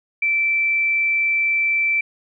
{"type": "tone", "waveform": "sine", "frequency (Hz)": 2332, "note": "D7", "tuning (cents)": -13, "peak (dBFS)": -16, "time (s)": [0.22, 2.01], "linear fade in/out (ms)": 5, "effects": []}